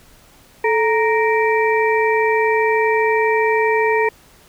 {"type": "harmonic tone with a mistuned harmonic", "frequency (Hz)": 466.2, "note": "A#4", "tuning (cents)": 0, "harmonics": [1, 2, 4, 5], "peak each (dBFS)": [-16, -19, -22, -23], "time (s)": [0.64, 4.09], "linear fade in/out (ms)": 5, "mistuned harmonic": 1, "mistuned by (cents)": -110, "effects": ["pink hiss -49 dBFS RMS until 4.48 s"]}